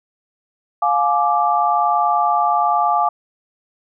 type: chord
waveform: sine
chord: D diminished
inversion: first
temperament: just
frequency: 704.8 / 845.8 / 1174.7 Hz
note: F5 / Ab5 / D6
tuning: +16 / +31 / 0 cents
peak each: -18 dBFS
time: 0.82-3.09 s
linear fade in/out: 5 ms
effects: none